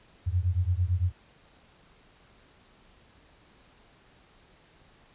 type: beating tone pair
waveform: sine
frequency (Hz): 85.8 / 94.7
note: F2 / F#2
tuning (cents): -30 / +41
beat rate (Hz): 8.9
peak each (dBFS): -26 / -27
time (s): 0.26-1.12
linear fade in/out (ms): 20
effects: pink hiss -59 dBFS RMS until 5.14 s + resampled to 8000 Hz